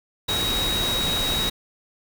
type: tone in noise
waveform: sine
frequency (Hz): 3809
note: A#7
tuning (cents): +37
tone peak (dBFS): -23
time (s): 0.28-1.5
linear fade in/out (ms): 10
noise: pink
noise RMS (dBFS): -27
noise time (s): 0.28-1.5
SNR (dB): +1
effects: none